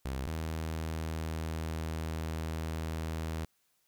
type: tone pair in turn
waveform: sawtooth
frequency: 66.3 / 80.12 Hz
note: C2 / E2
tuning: +23 / -49 cents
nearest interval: minor third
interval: 328 cents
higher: second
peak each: -30 / -30 dBFS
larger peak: neither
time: 0.05-0.27 / 0.27-3.45 s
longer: second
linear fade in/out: 5 ms
effects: white hiss -74 dBFS RMS until 3.87 s